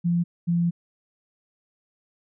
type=tone pair in turn; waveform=sine; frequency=172.2 / 171.41 Hz; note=F3 / F3; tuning=-24 / -32 cents; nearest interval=unison; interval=8 cents; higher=first; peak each=-19 dBFS; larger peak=neither; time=0.04-0.24 / 0.47-0.71 s; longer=second; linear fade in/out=20 ms; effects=none